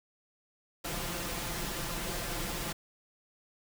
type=noise with comb filter; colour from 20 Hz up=pink; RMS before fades=-36 dBFS; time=0.84-2.73 s; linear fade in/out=10 ms; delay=5.8 ms; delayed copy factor=+0.6; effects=none